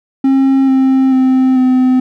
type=tone with pitch steps; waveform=triangle; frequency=268.7 / 264.4 / 260.1 / 256 Hz; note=C4 / C4 / C4 / C4; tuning=+46 / +18 / -10 / -38 cents; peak=-5 dBFS; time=0.24-2 s; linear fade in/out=5 ms; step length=440 ms; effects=none